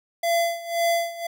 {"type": "tone with tremolo", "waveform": "square", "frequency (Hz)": 679, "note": "F5", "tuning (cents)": -49, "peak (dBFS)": -19, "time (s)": [0.23, 1.27], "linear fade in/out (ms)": 5, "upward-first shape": "sine", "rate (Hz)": 1.9, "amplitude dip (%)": 85, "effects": []}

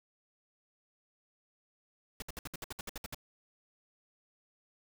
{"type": "noise bursts", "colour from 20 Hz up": "pink", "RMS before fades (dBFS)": -41, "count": 12, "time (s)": [2.2, 3.146], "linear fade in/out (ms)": 2, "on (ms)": 22, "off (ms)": 62, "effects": []}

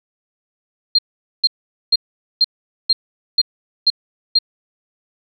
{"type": "tone bursts", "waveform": "sine", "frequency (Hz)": 4202, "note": "C8", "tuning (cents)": 7, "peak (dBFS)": -9, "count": 8, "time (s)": [0.95, 4.388], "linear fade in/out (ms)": 5, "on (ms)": 36, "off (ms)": 450, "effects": []}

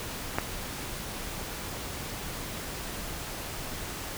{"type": "click", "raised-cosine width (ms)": 0.5, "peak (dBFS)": -10, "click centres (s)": 0.385, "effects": ["pink hiss -37 dBFS RMS until 4.17 s"]}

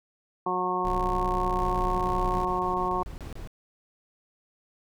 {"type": "harmonic tone", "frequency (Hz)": 182.1, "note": "F#3", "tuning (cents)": -27, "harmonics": [1, 2, 3, 4, 5, 6], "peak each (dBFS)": [-37, -31, -40, -32, -31, -29], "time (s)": [0.46, 3.03], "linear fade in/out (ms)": 5}
{"type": "tone", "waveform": "40% pulse", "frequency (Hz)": 32, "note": "C1", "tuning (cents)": -38, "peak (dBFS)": -29, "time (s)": [0.84, 2.46], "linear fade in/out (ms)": 20}
{"type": "noise bursts", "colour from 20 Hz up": "brown", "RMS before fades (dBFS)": -38, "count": 13, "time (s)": [1.59, 3.474], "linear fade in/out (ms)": 0, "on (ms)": 120, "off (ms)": 27}
{"effects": []}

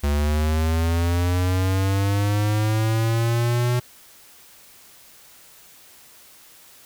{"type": "linear sweep", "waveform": "square", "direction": "up", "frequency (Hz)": [71.3, 123.47], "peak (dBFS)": -19, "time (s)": [0.03, 3.8], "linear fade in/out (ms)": 10, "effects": ["white hiss -49 dBFS RMS until 6.85 s"]}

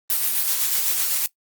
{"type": "noise with tremolo", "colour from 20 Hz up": "blue", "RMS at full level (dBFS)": -20, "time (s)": [0.1, 1.26], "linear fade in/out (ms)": 0, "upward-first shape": "sine", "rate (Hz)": 7.9, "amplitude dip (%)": 35, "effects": ["noise-tail reverb RT60 0.1 s tail -20 dB re dry", "Opus 32 kbps"]}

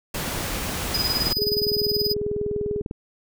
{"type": "noise", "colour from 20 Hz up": "pink", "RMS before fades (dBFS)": -28, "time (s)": [0.14, 1.33], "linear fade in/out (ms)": 5}
{"type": "tone with tremolo", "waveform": "square", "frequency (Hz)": 4978, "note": "D#8", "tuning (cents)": 0, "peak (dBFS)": -20, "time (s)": [0.94, 2.14], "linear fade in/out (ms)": 5, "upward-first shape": "sine", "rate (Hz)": 19, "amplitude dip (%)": 75}
{"type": "click train", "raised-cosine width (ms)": 3, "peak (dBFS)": -17, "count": 36, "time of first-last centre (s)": [1.17, 2.911], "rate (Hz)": 20.1}
{"type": "tone", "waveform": "sine", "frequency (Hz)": 415.3, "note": "G#4", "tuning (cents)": 0, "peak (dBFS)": -24, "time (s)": [1.38, 2.82], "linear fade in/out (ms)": 10}
{"effects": []}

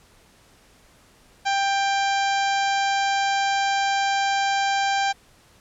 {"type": "harmonic tone", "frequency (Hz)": 790, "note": "G5", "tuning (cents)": 13, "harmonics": [1, 2, 3, 4, 5, 6, 7, 8, 9], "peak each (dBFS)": [-21, -27, -31, -33, -35, -37, -38, -39, -40], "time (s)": [1.45, 5.13], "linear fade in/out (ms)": 20, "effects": ["pink hiss -55 dBFS RMS until 5.6 s", "low-pass 11000 Hz 12 dB/octave"]}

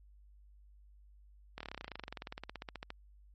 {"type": "slowing click train", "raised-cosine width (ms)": 0.3, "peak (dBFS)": -26, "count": 30, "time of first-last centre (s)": [1.58, 2.904], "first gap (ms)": 25, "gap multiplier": 1.04, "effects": ["added 50 Hz sine -57 dBFS peak until 3.34 s", "MP3 32 kbps"]}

